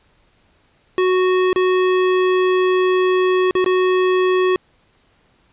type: tone with dropouts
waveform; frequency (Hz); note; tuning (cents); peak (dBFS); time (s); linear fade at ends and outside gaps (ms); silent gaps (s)
square; 369.3; F#4; -3; -14; 0.98-4.56; 1; 1.53-1.56 / 3.51-3.552 / 3.644-3.661
effects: pink hiss -58 dBFS RMS until 5.52 s + resampled to 8000 Hz